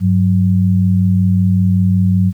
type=tone pair together; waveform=sine; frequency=98.77 / 184.1 Hz; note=G2 / F#3; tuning=+14 / -8 cents; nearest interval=major seventh; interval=1078 cents; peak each=-12 dBFS; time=0-2.33 s; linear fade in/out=50 ms; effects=8-bit